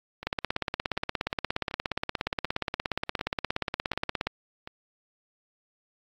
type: two click trains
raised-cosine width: 0.3 ms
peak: -22 / -11 dBFS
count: 7 / 69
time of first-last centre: 0.23-4.674 / 0.27-4.27 s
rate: 1.35 / 17 Hz
effects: AAC 64 kbps